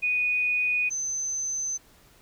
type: tone pair in turn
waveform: sine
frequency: 2476 / 6155 Hz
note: D#7 / G8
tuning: -9 / -33 cents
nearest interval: octave + major third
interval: 1576 cents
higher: second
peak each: -22 / -27 dBFS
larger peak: first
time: 0.02-0.9 / 0.9-1.78 s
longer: neither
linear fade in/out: 20 ms
effects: pink hiss -57 dBFS RMS until 2.21 s